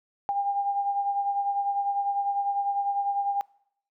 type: beating tone pair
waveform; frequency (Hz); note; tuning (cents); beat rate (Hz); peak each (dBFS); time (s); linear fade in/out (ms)
sine; 802 / 812; G5 / G#5; +39 / -39; 10; -25 / -33; 0.29-3.41; 0
effects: noise-tail reverb RT60 0.7 s tail -24 dB re dry